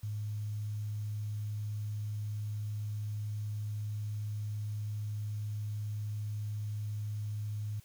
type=tone with quantisation; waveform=sine; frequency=105.4 Hz; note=G#2; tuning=26 cents sharp; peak=-34 dBFS; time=0.03-7.8 s; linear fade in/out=5 ms; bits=10; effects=white hiss -63 dBFS RMS until 7.84 s